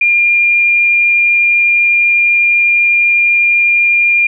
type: tone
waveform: sine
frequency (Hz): 2404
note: D7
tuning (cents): +40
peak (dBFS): -7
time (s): 0.01-4.27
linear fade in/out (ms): 5
effects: none